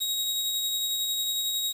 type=tone with tremolo; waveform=sawtooth; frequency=3796 Hz; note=A#7; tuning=31 cents sharp; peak=-22 dBFS; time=0-1.73 s; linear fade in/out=20 ms; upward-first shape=triangle; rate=11 Hz; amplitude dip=30%; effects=8-bit